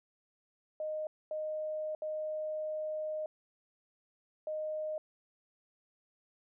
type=tone bursts at uneven times; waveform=sine; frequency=618 Hz; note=D#5; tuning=12 cents flat; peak=-34 dBFS; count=4; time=0.8-1.07 / 1.31-1.95 / 2.02-3.26 / 4.47-4.98 s; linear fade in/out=2 ms; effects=none